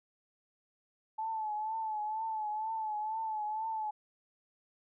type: tone with vibrato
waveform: sine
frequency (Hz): 868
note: A5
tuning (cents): -24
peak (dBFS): -33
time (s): 1.18-3.91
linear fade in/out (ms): 10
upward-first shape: triangle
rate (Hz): 2.1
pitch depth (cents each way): 61
effects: none